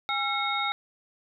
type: tone cluster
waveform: sine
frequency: 816 / 1354 / 2177 / 3731 Hz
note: G#5 / E6 / C#7 / A#7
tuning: -31 / +46 / -32 / +1 cents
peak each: -31 dBFS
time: 0.09-0.72 s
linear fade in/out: 0 ms
effects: none